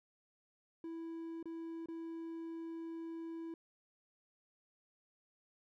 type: tone with dropouts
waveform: triangle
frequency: 329.6 Hz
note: E4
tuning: in tune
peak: -40 dBFS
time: 0.84-3.54 s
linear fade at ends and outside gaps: 2 ms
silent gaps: 1.428-1.456 / 1.859-1.885 s
effects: none